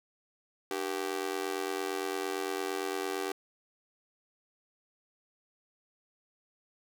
sawtooth tone with amplitude modulation, 387.9 Hz, G4, 18 cents flat, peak -24 dBFS, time 0.71-3.32 s, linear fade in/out 2 ms, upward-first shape sine, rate 88.8 Hz, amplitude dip 100%, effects none

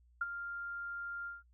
sine tone with ADSR envelope, 1396.9 Hz, F6, in tune, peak -29 dBFS, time 0.21-1.43 s, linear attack 6 ms, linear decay 29 ms, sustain -10 dB, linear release 170 ms, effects noise-tail reverb RT60 0.1 s tail -25 dB re dry + added 60 Hz sine -63 dBFS peak until 1.53 s

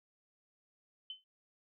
sine tone with exponential decay, 3054 Hz, G7, 46 cents flat, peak -38 dBFS, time 1.1-1.24 s, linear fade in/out 2 ms, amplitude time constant 29 ms, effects none

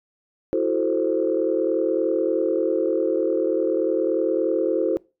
sine chord, F# half-diminished seventh, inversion third, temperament equal, 329.6 / 370 / 440 / 523.3 Hz, E4 / F#4 / A4 / C5, 0 / 0 / 0 / 0 cents, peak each -24 dBFS, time 0.53-4.97 s, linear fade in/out 0 ms, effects noise-tail reverb RT60 0.3 s tail -24 dB re dry + tanh soft clip ceiling -9 dBFS

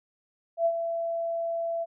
sine tone with ADSR envelope, 670 Hz, E5, 28 cents sharp, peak -19 dBFS, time 0.57-1.86 s, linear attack 86 ms, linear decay 62 ms, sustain -8 dB, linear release 35 ms, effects none

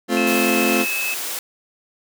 30% pulse chord, F major, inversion first, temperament just, 218.3 / 261.9 / 349.2 Hz, A3 / C4 / F4, -13 / +2 / 0 cents, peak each -19 dBFS, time 0.08-0.86 s, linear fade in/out 50 ms
sine tone, 2597 Hz, E7, 26 cents flat, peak -22 dBFS, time 0.17-1.14 s, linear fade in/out 0 ms
white high-pass noise, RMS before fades -27 dBFS, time 0.27-1.39 s, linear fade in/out 2 ms, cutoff 280 Hz, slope 24 dB/octave
effects none

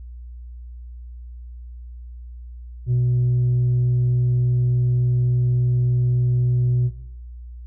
sine tone with tanh clipping, 123.47 Hz, B2, in tune, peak -17 dBFS, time 2.86-6.91 s, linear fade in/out 50 ms, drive 2 dB, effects noise-tail reverb RT60 0.7 s tail -17 dB re dry + added 60 Hz sine -34 dBFS peak until 7.66 s

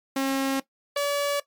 sawtooth tone pair in turn, 270.1 / 572.3 Hz, C#4 / D5, -45 / -45 cents, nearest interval octave + minor second, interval 1300 cents, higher second, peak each -19 dBFS, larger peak neither, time 0.16-0.6 / 0.96-1.4 s, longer neither, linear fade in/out 5 ms, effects noise-tail reverb RT60 0.1 s tail -17 dB re dry + MP3 96 kbps

